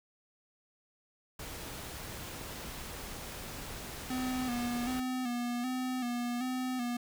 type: noise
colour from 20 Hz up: pink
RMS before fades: -43 dBFS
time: 1.39-5 s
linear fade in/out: 5 ms
type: tone with vibrato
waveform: square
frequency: 248.1 Hz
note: B3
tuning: 8 cents sharp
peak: -33 dBFS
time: 4.1-6.97 s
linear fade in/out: 5 ms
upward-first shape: square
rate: 1.3 Hz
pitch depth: 48 cents each way
effects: none